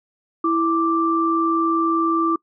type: tone pair together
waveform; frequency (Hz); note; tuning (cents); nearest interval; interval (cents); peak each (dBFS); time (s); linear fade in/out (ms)
sine; 329.6 / 1174.7; E4 / D6; 0 / 0; octave + minor seventh; 2200; -19; 0.44-2.36; 5
effects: noise-tail reverb RT60 0.1 s tail -24 dB re dry